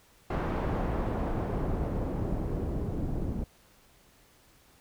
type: noise with low-pass filter sweep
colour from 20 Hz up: pink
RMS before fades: -31 dBFS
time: 0.3-3.44 s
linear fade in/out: 5 ms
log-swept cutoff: 1200 to 320 Hz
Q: 0.72
effects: pink hiss -61 dBFS RMS until 4.8 s